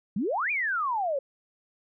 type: exponential two-way sweep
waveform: sine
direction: up then down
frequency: 176.3 to 2489 to 526 Hz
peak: -25 dBFS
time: 0.16-1.19 s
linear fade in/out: 5 ms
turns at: 0.51 s
effects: none